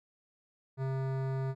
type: tone with hard clipping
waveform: sine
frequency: 133.3 Hz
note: C3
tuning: 33 cents sharp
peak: -33 dBFS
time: 0.77-1.55 s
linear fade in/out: 50 ms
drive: 17 dB
effects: none